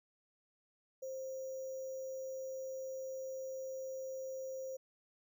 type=tone with sample-and-hold; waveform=sine; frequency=527 Hz; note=C5; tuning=12 cents sharp; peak=-40 dBFS; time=1.02-4.77 s; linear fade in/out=10 ms; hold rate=6300 Hz; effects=none